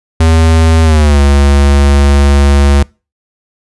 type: tone with pitch glide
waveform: square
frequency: 81 to 70.51 Hz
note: E2 to C#2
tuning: -30 to +30 cents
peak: -5 dBFS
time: 0.2-2.83 s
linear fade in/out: 5 ms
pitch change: -240 cents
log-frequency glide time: 0.83-1.2 s
effects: noise-tail reverb RT60 0.3 s tail -25 dB re dry + resampled to 24000 Hz